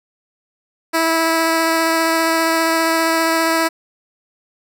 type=tone with vibrato; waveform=10% pulse; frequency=326.7 Hz; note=E4; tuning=15 cents flat; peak=-6 dBFS; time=0.93-3.69 s; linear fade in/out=20 ms; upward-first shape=triangle; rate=15 Hz; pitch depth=11 cents each way; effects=none